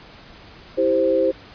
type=chord; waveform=sine; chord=C major; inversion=first; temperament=just; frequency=327 / 392.4 / 523.3 Hz; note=E4 / G4 / C5; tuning=-14 / +2 / 0 cents; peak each=-23 / -22 / -17 dBFS; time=0.77-1.32 s; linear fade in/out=20 ms; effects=pink hiss -44 dBFS RMS until 1.54 s + resampled to 11025 Hz